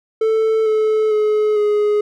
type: tone with pitch steps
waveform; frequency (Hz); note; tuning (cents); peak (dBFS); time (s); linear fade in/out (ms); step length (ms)
triangle; 441.7 / 433.6 / 425.7 / 417.9; A4 / A4 / G#4 / G#4; +7 / -25 / +43 / +11; -11; 0.21-2.01; 5; 450
effects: none